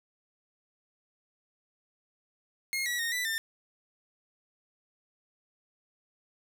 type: tone with pitch steps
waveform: sawtooth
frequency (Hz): 2146 / 1935 / 1851 / 1979 / 1798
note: C7 / B6 / A#6 / B6 / A6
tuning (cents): +43 / -36 / -13 / +3 / +37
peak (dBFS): -26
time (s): 2.73-3.38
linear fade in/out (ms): 0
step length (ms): 130
effects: none